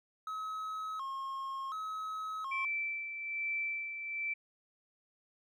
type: tone with vibrato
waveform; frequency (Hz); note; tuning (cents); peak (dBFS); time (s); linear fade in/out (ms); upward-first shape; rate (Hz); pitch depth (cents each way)
triangle; 1174.7; D6; 0; -35; 0.27-2.65; 2; square; 0.69; 150
type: tone with tremolo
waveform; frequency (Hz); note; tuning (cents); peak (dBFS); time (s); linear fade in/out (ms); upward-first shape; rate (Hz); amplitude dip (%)
sine; 2330; D7; -14; -32; 2.51-4.34; 10; sine; 1.2; 55
effects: none